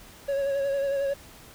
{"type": "tone with vibrato", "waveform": "triangle", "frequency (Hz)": 554.4, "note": "C#5", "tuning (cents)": 0, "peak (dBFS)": -22, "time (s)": [0.28, 1.14], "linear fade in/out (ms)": 10, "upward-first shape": "sine", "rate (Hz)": 11, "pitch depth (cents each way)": 29, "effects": ["pink hiss -49 dBFS RMS until 1.54 s"]}